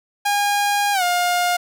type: tone with pitch glide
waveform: sawtooth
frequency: 815 to 709.5 Hz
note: G#5 to F5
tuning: -33 to +27 cents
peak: -13 dBFS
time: 0.25-1.57 s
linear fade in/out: 10 ms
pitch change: -240 cents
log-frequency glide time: 0.93-1.03 s
effects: none